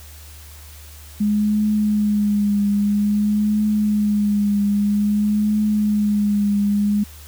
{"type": "tone with vibrato", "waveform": "sine", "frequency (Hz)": 207.7, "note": "G#3", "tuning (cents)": 0, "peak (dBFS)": -15, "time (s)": [1.2, 7.04], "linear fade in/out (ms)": 10, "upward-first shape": "triangle", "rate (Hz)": 0.51, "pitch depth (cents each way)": 39, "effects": ["added 75 Hz sine -39 dBFS peak until 7.27 s", "white hiss -44 dBFS RMS until 7.27 s"]}